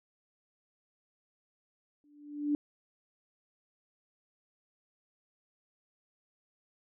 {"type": "tone with exponential growth", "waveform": "sine", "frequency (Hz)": 293.1, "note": "D4", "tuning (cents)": -3, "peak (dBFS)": -24, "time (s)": [2.04, 2.55], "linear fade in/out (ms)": 1, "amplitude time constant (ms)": 110, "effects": []}